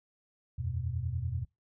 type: chord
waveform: sine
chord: E suspended second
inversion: none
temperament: just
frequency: 82.41 / 92.71 / 123.61 Hz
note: E2 / F#2 / B2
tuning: 0 / +4 / +2 cents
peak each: -36 / -36 / -35 dBFS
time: 0.58-1.45 s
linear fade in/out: 10 ms
effects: noise-tail reverb RT60 0.2 s tail -24 dB re dry